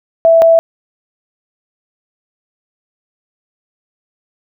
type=tone pair in turn; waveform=sine; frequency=660 / 660 Hz; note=E5 / E5; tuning=+2 / +2 cents; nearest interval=unison; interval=0 cents; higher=neither; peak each=-4 dBFS; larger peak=neither; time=0.25-0.42 / 0.42-0.59 s; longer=neither; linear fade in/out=0 ms; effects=none

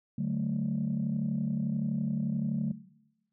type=chord; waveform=sine; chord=D major; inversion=none; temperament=equal with one note detuned; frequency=146.83 / 188.34 / 220 Hz; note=D3 / F#3 / A3; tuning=0 / +31 / 0 cents; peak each=-32 dBFS; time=0.18-2.72 s; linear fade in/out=5 ms; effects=noise-tail reverb RT60 0.9 s tail -18 dB re dry + tanh soft clip ceiling -22 dBFS

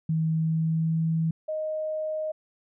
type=tone with pitch glide; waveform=sine; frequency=160 to 162.23 Hz; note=D#3 to E3; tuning=+49 to -27 cents; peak=-22 dBFS; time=0.09-1.31 s; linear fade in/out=5 ms; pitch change=+24 cents; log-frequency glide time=0.3-1.01 s
type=tone; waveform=sine; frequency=622.3 Hz; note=D#5; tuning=in tune; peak=-27 dBFS; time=1.48-2.32 s; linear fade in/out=10 ms
effects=none

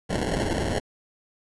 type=noise with sample-and-hold; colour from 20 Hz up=white; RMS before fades=-26 dBFS; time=0.09-0.8 s; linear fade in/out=20 ms; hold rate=1225 Hz; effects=resampled to 24000 Hz

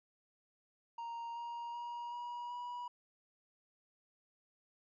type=tone with pitch steps; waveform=triangle; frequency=932.3 / 942 / 951.9 / 961.8 / 971.9 Hz; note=A#5 / A#5 / A#5 / B5 / B5; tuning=0 / +18 / +36 / -46 / -28 cents; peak=-39 dBFS; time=0.98-2.88 s; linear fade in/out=5 ms; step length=380 ms; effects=resampled to 16000 Hz

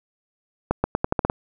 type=accelerating click train; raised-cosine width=1 ms; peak=-5 dBFS; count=8; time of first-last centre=0.71-1.299 s; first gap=130 ms; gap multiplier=0.85; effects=none

